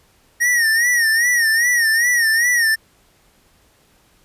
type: tone with vibrato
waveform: square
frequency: 1864.7 Hz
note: A#6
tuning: in tune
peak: -14 dBFS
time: 0.4-2.76 s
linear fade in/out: 20 ms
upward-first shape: sine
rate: 2.5 Hz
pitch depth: 95 cents each way
effects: pink hiss -56 dBFS RMS until 4.24 s + resampled to 32000 Hz